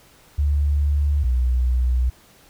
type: tone pair in turn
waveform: sine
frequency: 72.4 / 62.16 Hz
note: D2 / B1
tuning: -24 / +12 cents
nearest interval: minor third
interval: 264 cents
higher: first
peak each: -16 dBFS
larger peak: neither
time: 0.38-1.24 / 1.24-2.1 s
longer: neither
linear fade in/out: 10 ms
effects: pink hiss -52 dBFS RMS until 2.49 s